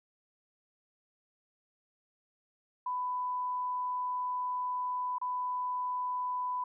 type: tone with dropouts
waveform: sine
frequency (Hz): 997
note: B5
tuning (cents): +16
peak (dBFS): -31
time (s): 2.86-6.64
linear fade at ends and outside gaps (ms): 5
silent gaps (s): 5.184-5.214
effects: none